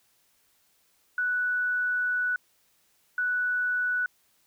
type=tone bursts at uneven times; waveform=sine; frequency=1480 Hz; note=F#6; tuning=in tune; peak=-24 dBFS; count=2; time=1.18-2.36 / 3.18-4.06 s; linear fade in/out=2 ms; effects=white hiss -67 dBFS RMS until 4.46 s